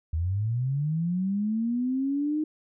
sine linear sweep, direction up, 76.3 to 311.1 Hz, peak -24 dBFS, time 0.13-2.44 s, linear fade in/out 5 ms, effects none

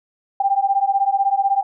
sine beating tone pair, 782 / 798 Hz, G5 / G5, -4 / +31 cents, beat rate 16 Hz, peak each -18 dBFS, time 0.4-1.63 s, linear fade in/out 5 ms, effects none

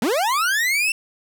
40% pulse linear sweep, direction up, 196 to 2715 Hz, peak -17 dBFS, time 0.02-0.92 s, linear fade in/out 2 ms, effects none

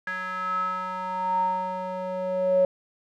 square tone with band-pass filter sweep, 184.9 Hz, F#3, 1 cent flat, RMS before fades -27 dBFS, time 0.07-2.65 s, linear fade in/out 2 ms, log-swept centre 1600 to 550 Hz, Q 10, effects none

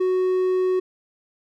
triangle tone, 370 Hz, F#4, in tune, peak -16 dBFS, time 0-0.8 s, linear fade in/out 10 ms, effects none

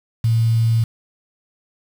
sine tone with quantisation, 114 Hz, A#2, 38 cents flat, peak -13 dBFS, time 0.24-0.84 s, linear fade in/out 5 ms, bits 6, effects none

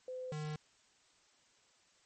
sine / square tone pair in turn, 510 / 152.33 Hz, C5 / D#3, -44 / -36 cents, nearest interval octave + major sixth, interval 2092 cents, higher first, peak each -40 / -39 dBFS, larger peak second, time 0.08-0.32 / 0.32-0.56 s, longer neither, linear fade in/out 2 ms, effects white hiss -69 dBFS RMS until 2.05 s + MP3 32 kbps

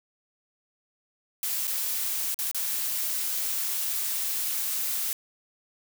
blue noise with dropouts, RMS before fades -29 dBFS, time 1.43-5.13 s, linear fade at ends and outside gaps 1 ms, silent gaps 1.671-1.677 / 2.344-2.389 / 2.514-2.546 s, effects none

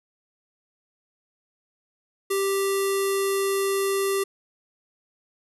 square tone with low-pass filter, 392 Hz, G4, in tune, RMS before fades -24 dBFS, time 2.3-4.24 s, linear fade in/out 10 ms, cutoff 11000 Hz, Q 3.6, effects none

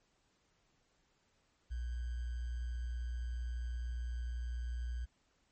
sine tone with sample-and-hold, 60.1 Hz, B1, 46 cents flat, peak -36 dBFS, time 1.7-5.06 s, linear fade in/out 20 ms, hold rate 1575 Hz, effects pink hiss -75 dBFS RMS until 5.51 s + MP3 32 kbps

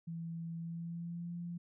sine tone with pitch glide, 166.2 to 172.56 Hz, E3 to F3, +15 to -20 cents, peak -39 dBFS, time 0.07-1.58 s, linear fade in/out 10 ms, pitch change +65 cents, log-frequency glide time 0.57-1.34 s, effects none

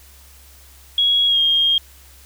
sine tone with pitch glide, 3322 to 3231 Hz, G#7 to G#7, 0 to -48 cents, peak -13 dBFS, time 0.98-1.78 s, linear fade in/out 2 ms, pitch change -48 cents, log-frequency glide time 1.27-1.39 s, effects added 67 Hz sine -46 dBFS peak until 2.25 s + white hiss -48 dBFS RMS until 2.25 s

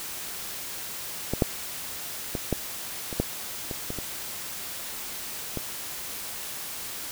clicks, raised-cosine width 2 ms, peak -12 / -6 / -15 / -10 / -21 / -9 / -19 / -18 / -20 / -16 dBFS, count 10, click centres 1.336 / 1.422 / 2.352 / 2.527 / 3.128 / 3.2 / 3.712 / 3.904 / 3.987 / 5.573 s, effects white hiss -36 dBFS RMS until 7.11 s

